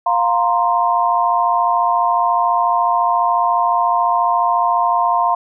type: chord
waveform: sine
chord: F suspended fourth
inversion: none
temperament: equal with one note detuned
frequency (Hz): 702.5 / 932.3 / 1046.5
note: F5 / Bb5 / C6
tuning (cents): +10 / 0 / 0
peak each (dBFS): -17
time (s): 0.06-5.35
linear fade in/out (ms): 5
effects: none